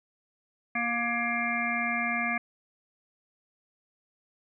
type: harmonic tone with a mistuned harmonic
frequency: 235.6 Hz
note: A#3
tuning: 19 cents sharp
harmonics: 1 / 3 / 5 / 7 / 9 / 10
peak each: -34 / -34 / -36 / -34 / -31 / -34 dBFS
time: 0.75-2.38 s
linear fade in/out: 5 ms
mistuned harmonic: 7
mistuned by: +25 cents
effects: none